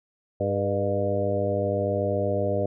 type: harmonic tone with a mistuned harmonic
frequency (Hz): 100.7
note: G2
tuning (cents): +47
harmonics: 1 / 2 / 3 / 4 / 5 / 6 / 7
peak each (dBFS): -29 / -33 / -34 / -32 / -28 / -27 / -36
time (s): 0.4-2.66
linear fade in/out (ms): 5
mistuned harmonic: 5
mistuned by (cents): -45
effects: none